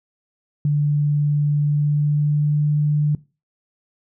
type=tone with pitch glide; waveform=sine; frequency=146.83 to 148.71 Hz; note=D3 to D3; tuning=0 to +22 cents; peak=-15 dBFS; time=0.65-3.15 s; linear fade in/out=2 ms; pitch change=+22 cents; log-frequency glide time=1.6-2.68 s; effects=noise-tail reverb RT60 0.3 s tail -20 dB re dry